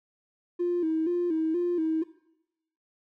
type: tone with vibrato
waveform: triangle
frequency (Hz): 334.5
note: E4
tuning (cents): +25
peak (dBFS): -20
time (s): 0.59-2.04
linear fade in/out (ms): 20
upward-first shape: square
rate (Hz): 2.1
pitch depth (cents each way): 82
effects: noise-tail reverb RT60 0.8 s tail -20 dB re dry + tanh soft clip ceiling -22 dBFS